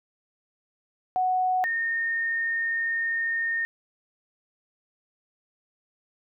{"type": "tone pair in turn", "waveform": "sine", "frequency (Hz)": [740, 1833.7], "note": ["F#5", "A#6"], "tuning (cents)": [0, -29], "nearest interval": "octave + major third", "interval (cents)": 1571, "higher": "second", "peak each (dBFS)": [-21, -24], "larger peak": "first", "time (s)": [[1.16, 1.64], [1.64, 3.65]], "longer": "second", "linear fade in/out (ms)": 0, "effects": []}